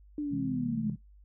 sine linear sweep, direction down, 300 to 210 Hz, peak -30 dBFS, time 0.18-0.9 s, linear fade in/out 2 ms
sine chord, C augmented, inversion none, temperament equal, 130.81 / 164.81 / 207.7 Hz, C3 / E3 / G#3, 0 / 0 / 0 cents, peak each -38 dBFS, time 0.31-0.96 s, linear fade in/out 10 ms
effects noise-tail reverb RT60 0.2 s tail -24 dB re dry + added 50 Hz sine -53 dBFS peak until 1.24 s

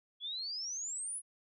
sine exponential sweep, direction up, 3322 to 10510 Hz, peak -37 dBFS, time 0.2-1.22 s, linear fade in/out 50 ms, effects none

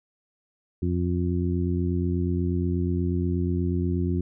harmonic tone, 88.3 Hz, F2, 20 cents sharp, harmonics 1 / 2 / 3 / 4, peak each -25 / -28 / -30 / -31 dBFS, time 0.82-4.21 s, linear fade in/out 5 ms, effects none

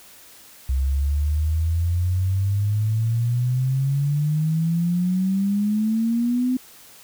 sine exponential sweep, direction up, 65 to 257 Hz, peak -18 dBFS, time 0.69-6.57 s, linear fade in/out 5 ms, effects white hiss -47 dBFS RMS until 7.03 s

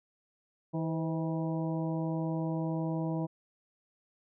harmonic tone with a mistuned harmonic, 161.3 Hz, E3, 37 cents flat, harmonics 1 / 2 / 3 / 4 / 5 / 6, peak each -32 / -35 / -42 / -41 / -46 / -45 dBFS, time 0.73-3.27 s, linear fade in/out 20 ms, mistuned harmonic 3, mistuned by +71 cents, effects none

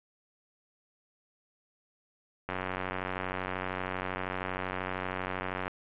click train, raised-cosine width 0.5 ms, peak -18 dBFS, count 297, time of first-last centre 2.49-5.68 s, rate 92.8 Hz, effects resampled to 8000 Hz + 8-bit

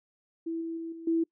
sine tone with level steps, 329.6 Hz, E4, in tune, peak -30 / -32 / -34 / -40 / -23 dBFS, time 0.46-1.24 s, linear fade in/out 10 ms, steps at 0.61 / 0.77 / 0.92 / 1.07 s, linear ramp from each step 5 ms, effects noise-tail reverb RT60 0.1 s tail -25 dB re dry

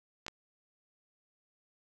clicks, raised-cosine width 0.2 ms, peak -22 dBFS, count 2, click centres 0.265 / 0.282 s, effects none

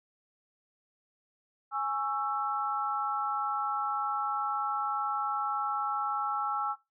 sine chord, C# minor, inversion second, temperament equal with one note detuned, 830.6 / 1108.7 / 1328.4 Hz, G#5 / C#6 / E6, 0 / 0 / +13 cents, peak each -33 / -37 / -31 dBFS, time 1.71-6.76 s, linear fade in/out 50 ms, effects noise-tail reverb RT60 0.2 s tail -18 dB re dry

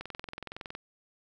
click train, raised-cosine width 0.3 ms, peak -23 dBFS, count 17, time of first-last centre 0.01-0.751 s, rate 21.6 Hz, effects 10-bit

